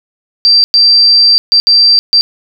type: tone bursts at uneven times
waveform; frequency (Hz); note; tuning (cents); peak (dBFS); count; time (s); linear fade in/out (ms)
sine; 4696; D8; -1; -3; 5; 0.45-0.64 / 0.74-1.38 / 1.52-1.6 / 1.67-1.99 / 2.13-2.21; 0
effects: none